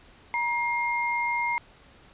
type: tone pair together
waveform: sine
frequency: 949 / 2123 Hz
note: A#5 / C7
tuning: +31 / +25 cents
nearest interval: octave + major second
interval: 1394 cents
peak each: -27 dBFS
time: 0.34-1.58 s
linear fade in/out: 0 ms
effects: pink hiss -54 dBFS RMS until 2.13 s + resampled to 8000 Hz